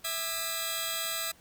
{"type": "tone cluster", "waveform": "10% pulse", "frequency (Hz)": [657, 1207, 1643, 3660, 4005], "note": ["E5", "D6", "G#6", "A#7", "B7"], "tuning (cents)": [-6, 47, -19, -32, 23], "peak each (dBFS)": [-29, -32, -30, -35, -28], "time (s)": [0.04, 1.32], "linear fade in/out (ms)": 10, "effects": ["pink hiss -59 dBFS RMS until 1.4 s"]}